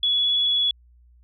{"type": "tone with vibrato", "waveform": "sine", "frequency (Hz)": 3391, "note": "G#7", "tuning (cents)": 35, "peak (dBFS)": -18, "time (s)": [0.03, 0.71], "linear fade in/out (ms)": 2, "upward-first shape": "triangle", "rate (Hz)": 18, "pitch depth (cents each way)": 13, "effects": ["added 60 Hz sine -51 dBFS peak until 1.23 s"]}